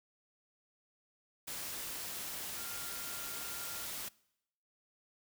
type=tone in noise; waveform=sine; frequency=1396.9 Hz; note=F6; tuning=in tune; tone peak=-51 dBFS; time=2.56-3.86 s; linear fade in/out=10 ms; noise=white; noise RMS=-42 dBFS; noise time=1.47-4.09 s; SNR=-12 dB; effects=noise-tail reverb RT60 0.8 s tail -23 dB re dry